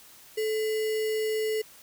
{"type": "tone with sample-and-hold", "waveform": "sine", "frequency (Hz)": 434.9, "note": "A4", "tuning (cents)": -20, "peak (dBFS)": -25, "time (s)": [0.37, 1.62], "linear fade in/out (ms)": 10, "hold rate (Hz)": 2450, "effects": ["white hiss -52 dBFS RMS until 1.82 s"]}